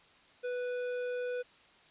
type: tone with tanh clipping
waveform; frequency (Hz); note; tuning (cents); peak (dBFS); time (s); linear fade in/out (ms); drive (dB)
sine; 493.9; B4; 0; -35; 0.43-1.43; 20; 12
effects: white hiss -61 dBFS RMS until 1.9 s + resampled to 8000 Hz